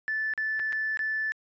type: tone with dropouts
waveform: triangle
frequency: 1751 Hz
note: A6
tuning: 9 cents flat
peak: -23 dBFS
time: 0.08-1.32 s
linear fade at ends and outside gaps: 0 ms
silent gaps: 0.337-0.377 / 0.594-0.598 / 0.724-0.729 / 0.972-0.992 s
effects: tanh soft clip ceiling -24 dBFS + resampled to 16000 Hz